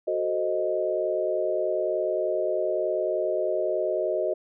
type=chord; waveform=sine; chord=F# diminished seventh; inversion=none; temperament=equal; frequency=370 / 440 / 523.3 / 622.3 Hz; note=F#4 / A4 / C5 / Eb5; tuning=0 / 0 / 0 / 0 cents; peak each=-29 / -32 / -31 / -26 dBFS; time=0.07-4.34 s; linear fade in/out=10 ms; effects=none